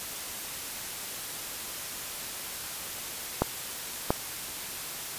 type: clicks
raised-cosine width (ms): 1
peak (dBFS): -8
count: 2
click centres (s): 3.42 / 4.105
effects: white hiss -37 dBFS RMS until 5.18 s + resampled to 32000 Hz